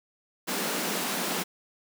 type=high-pass noise; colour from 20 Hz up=pink; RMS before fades=-30 dBFS; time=0.47-1.44 s; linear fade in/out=20 ms; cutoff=170 Hz; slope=96 dB/octave; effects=none